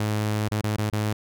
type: tone with dropouts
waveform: sawtooth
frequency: 106.3 Hz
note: G#2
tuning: 41 cents sharp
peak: -19 dBFS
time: 0-1.13 s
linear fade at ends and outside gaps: 5 ms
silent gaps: 0.485-0.514 / 0.613-0.637 / 0.765-0.783 / 0.9-0.927 s
effects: none